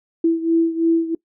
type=beating tone pair; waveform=sine; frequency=329.6 / 332.6 Hz; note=E4 / E4; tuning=0 / +16 cents; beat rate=3 Hz; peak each=-16 / -20 dBFS; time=0.24-1.15 s; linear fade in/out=5 ms; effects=noise-tail reverb RT60 0.1 s tail -22 dB re dry